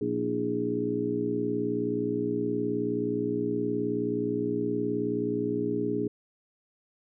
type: harmonic tone with a mistuned harmonic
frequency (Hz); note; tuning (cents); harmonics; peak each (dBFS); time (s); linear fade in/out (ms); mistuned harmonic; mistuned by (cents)
59.1; A#1; +24; 2 / 3 / 4 / 5 / 6 / 7; -38 / -39 / -33 / -31 / -37 / -30; 0.01-6.08; 5; 6; -96
effects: none